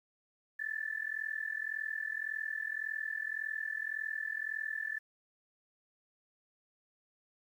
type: tone with amplitude modulation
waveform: sine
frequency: 1754 Hz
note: A6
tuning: 6 cents flat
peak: -31 dBFS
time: 0.59-4.99 s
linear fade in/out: 10 ms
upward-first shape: sine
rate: 41.8 Hz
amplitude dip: 90%
effects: 11-bit